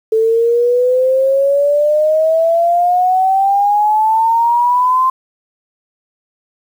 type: exponential sweep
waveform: sine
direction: up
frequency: 439.4 to 1047 Hz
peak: -9 dBFS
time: 0.12-5.1 s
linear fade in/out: 5 ms
effects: 7-bit